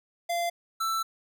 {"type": "tone pair in turn", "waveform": "square", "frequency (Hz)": [689, 1329.5], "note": ["F5", "E6"], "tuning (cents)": [-24, 14], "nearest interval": "major seventh", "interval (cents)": 1138, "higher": "second", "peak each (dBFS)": -27, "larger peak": "neither", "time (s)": [[0.29, 0.5], [0.8, 1.03]], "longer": "second", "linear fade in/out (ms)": 10, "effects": []}